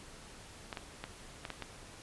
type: clicks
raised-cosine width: 0.3 ms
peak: -23 dBFS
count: 6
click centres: 0.728 / 0.772 / 1.04 / 1.452 / 1.503 / 1.623 s
effects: pink hiss -52 dBFS RMS until 2.02 s + resampled to 24000 Hz